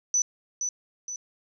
sine tone with echo, 5980 Hz, F#8, 17 cents sharp, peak -20 dBFS, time 0.14-0.22 s, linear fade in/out 2 ms, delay 470 ms, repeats 2, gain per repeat -6 dB, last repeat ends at 1.16 s, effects none

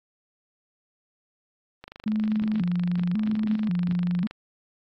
click train, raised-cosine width 0.3 ms, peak -24 dBFS, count 63, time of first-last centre 1.84-4.31 s, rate 25.1 Hz
sine tone with vibrato, 194.7 Hz, G3, 12 cents flat, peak -22 dBFS, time 2.06-4.27 s, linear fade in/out 5 ms, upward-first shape square, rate 0.92 Hz, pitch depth 170 cents each way
effects AAC 32 kbps

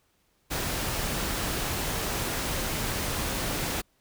pink noise, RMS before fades -30 dBFS, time 0.5-3.82 s, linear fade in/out 20 ms, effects pink hiss -69 dBFS RMS until 4 s

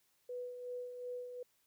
sine tone with tremolo, 493.9 Hz, B4, in tune, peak -39 dBFS, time 0.29-1.43 s, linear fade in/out 5 ms, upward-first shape sine, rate 2.7 Hz, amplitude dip 50%, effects white hiss -75 dBFS RMS until 1.66 s

